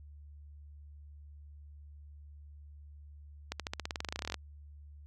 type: accelerating click train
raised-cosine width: 0.2 ms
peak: -18 dBFS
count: 20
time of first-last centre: 3.52-4.343 s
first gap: 77 ms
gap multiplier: 0.93
effects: added 73 Hz sine -49 dBFS peak until 5.06 s